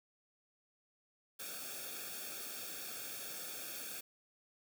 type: noise with comb filter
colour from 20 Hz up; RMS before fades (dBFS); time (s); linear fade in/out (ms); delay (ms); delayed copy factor
white; -45; 1.39-4.01; 10; 1; -0.85
effects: none